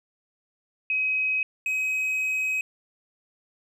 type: tone pair in turn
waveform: sine / triangle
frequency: 2535 / 2535 Hz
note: D#7 / D#7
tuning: +32 / +32 cents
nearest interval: unison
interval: 0 cents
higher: neither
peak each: -22 dBFS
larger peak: neither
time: 0.9-1.43 / 1.66-2.61 s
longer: second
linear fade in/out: 2 ms
effects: none